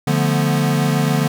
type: chord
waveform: square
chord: B half-diminished seventh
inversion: first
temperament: equal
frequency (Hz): 146.83 / 174.61 / 220 / 246.9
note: D3 / F3 / A3 / B3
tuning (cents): 0 / 0 / 0 / 0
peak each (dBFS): -18 / -22 / -24 / -23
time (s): 0.07-1.28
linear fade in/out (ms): 5
effects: none

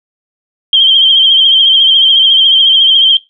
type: tone with vibrato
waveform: sine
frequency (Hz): 3167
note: G7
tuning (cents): +17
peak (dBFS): -3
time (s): 0.73-3.17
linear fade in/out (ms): 2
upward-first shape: sine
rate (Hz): 14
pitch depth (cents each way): 51
effects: noise-tail reverb RT60 0.2 s tail -18 dB re dry

